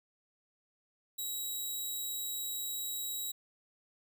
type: tone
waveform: 10% pulse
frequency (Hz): 3861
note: B7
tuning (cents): -40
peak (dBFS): -28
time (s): 1.18-3.32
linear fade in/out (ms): 10
effects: none

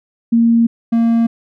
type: tone pair in turn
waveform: sine / triangle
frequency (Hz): 231.5 / 230.6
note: A#3 / A#3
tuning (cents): -12 / -19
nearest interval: unison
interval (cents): 7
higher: first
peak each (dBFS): -8 / -8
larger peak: neither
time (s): 0.32-0.67 / 0.92-1.27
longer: neither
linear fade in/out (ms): 10
effects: none

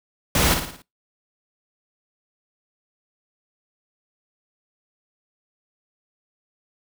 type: noise with echo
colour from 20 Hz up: pink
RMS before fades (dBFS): -19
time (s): 0.35-0.54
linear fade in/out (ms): 2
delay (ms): 56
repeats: 5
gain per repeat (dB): -6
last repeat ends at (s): 0.82
effects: noise-tail reverb RT60 0.2 s tail -22 dB re dry

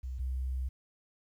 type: tone pair in turn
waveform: sine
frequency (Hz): 63.9 / 64.42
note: C2 / C2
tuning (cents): -40 / -26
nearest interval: unison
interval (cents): 14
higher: second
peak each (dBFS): -35 / -31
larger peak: second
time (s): 0.03-0.19 / 0.19-0.69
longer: second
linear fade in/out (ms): 10
effects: 11-bit

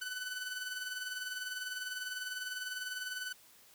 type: tone with tremolo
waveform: sawtooth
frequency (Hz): 1500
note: F#6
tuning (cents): +23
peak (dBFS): -32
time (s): 0.01-3.33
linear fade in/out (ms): 10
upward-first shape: triangle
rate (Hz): 20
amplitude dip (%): 60
effects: white hiss -61 dBFS RMS until 3.74 s

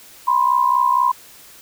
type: tone pair together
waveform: sine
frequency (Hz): 982.3 / 1046.5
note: B5 / C6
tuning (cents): -10 / 0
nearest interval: minor second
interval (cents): 110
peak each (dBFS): -16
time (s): 0.27-1.12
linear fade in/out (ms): 10
effects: white hiss -44 dBFS RMS until 1.61 s

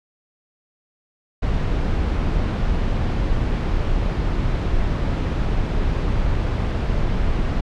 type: noise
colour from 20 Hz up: brown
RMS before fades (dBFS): -20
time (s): 1.42-7.61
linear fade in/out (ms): 10
effects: low-pass 4000 Hz 12 dB/octave

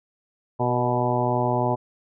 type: harmonic tone with a mistuned harmonic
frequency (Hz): 123.2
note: B2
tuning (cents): -4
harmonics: 1 / 2 / 3 / 4 / 5 / 6 / 7 / 8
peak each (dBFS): -26 / -29 / -28 / -32 / -27 / -29 / -27 / -30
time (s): 0.59-1.76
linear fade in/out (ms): 20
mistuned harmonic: 4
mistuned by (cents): -42
effects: none

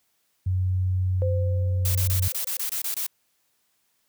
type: tone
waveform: sine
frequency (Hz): 92.5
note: F#2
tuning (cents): 0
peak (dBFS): -20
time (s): 0.46-2.28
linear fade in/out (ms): 5
type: tone with exponential decay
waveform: sine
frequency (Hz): 517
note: C5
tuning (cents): -21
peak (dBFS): -25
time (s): 1.22-2.7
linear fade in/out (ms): 0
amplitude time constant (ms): 320
type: noise bursts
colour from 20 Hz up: blue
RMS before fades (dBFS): -28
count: 10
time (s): 1.85-3.066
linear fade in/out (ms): 2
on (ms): 100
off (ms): 24
effects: white hiss -70 dBFS RMS until 4.08 s + high-pass 60 Hz 12 dB/octave

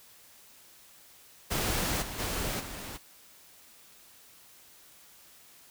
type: noise with level steps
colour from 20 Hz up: pink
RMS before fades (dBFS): -30 / -39 / -33 / -41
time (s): 1.5-2.98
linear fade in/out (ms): 20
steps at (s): 2.01 / 2.18 / 2.59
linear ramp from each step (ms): 20
effects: white hiss -56 dBFS RMS until 5.7 s

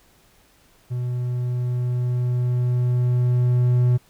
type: tone with level ramp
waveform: triangle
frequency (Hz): 123.47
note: B2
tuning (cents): 0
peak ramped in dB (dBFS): -21 to -12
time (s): 0.9-3.98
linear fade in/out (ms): 20
effects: pink hiss -57 dBFS RMS until 4.09 s

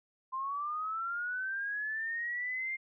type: linear sweep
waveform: sine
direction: up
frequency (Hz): 1036 to 2121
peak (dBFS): -33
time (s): 0.32-2.77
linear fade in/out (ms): 20
effects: none

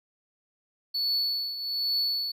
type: tone with tremolo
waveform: triangle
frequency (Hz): 4436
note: C#8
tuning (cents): 0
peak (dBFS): -22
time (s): 0.94-2.32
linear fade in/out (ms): 10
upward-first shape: triangle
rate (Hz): 1.2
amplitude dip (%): 70
effects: none

